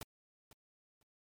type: noise with echo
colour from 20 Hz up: pink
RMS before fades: -43 dBFS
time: 0.01-0.03 s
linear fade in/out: 2 ms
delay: 500 ms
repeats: 2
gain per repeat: -15 dB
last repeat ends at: 1.03 s
effects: MP3 96 kbps